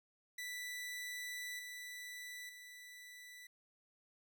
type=tone with level steps; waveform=sawtooth; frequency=1975.5 Hz; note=B6; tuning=in tune; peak=-39 / -43 / -49 dBFS; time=0.38-3.47 s; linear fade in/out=5 ms; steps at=1.59 / 2.49 s; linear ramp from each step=2 ms; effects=none